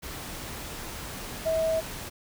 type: tone in noise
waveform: sine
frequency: 645 Hz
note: E5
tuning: 38 cents flat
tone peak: -23 dBFS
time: 1.45-1.81 s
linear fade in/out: 20 ms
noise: pink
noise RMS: -38 dBFS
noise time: 0.02-2.1 s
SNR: +12 dB
effects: none